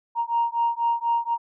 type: beating tone pair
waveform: sine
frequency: 932.3 / 936.4 Hz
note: A#5 / A#5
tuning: 0 / +8 cents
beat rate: 4.1 Hz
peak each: -23 dBFS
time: 0.15-1.38 s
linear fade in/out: 50 ms
effects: tanh soft clip ceiling -14 dBFS